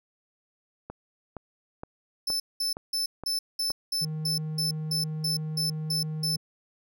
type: click train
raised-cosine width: 1 ms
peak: -23 dBFS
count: 7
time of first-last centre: 0.9-3.704 s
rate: 2.14 Hz
type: tone bursts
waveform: 40% pulse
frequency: 5274 Hz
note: E8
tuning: in tune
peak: -25 dBFS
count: 13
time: 2.27-6.36 s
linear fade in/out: 5 ms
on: 130 ms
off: 200 ms
type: tone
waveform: triangle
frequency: 155.6 Hz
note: D#3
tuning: in tune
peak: -28 dBFS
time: 4.01-6.37 s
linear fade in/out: 10 ms
effects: none